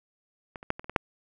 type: clicks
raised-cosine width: 0.5 ms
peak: -23 / -28 / -10 / -23 / -29 / -20 / -6 dBFS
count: 7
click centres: 0.558 / 0.629 / 0.704 / 0.795 / 0.844 / 0.896 / 0.962 s
effects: none